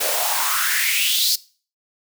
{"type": "noise with high-pass filter sweep", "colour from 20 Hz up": "white", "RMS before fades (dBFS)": -20, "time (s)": [0, 1.36], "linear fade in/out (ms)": 10, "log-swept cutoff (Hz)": [480, 4800], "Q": 5, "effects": ["noise-tail reverb RT60 0.4 s tail -20 dB re dry"]}